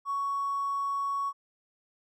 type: tone with hard clipping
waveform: triangle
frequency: 1115 Hz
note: C#6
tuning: 10 cents sharp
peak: -28 dBFS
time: 0.05-1.33 s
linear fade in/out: 50 ms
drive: 3 dB
effects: none